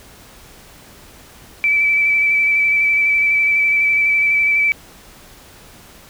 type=tone with vibrato; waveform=sine; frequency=2313 Hz; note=D7; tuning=27 cents flat; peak=-12 dBFS; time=1.64-4.72 s; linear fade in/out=0 ms; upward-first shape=square; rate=12 Hz; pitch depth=15 cents each way; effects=pink hiss -43 dBFS RMS until 6.09 s